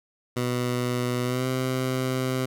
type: tone with pitch glide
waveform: 15% pulse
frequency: 123.47 to 129.38 Hz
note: B2 to C3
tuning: 0 to -19 cents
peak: -18 dBFS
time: 0.36-2.46 s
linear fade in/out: 10 ms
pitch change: +81 cents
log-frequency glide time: 1.23-1.47 s
effects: none